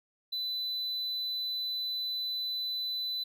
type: tone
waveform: triangle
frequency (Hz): 4000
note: B7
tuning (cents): +21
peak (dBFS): -30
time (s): 0.32-3.24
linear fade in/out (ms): 10
effects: none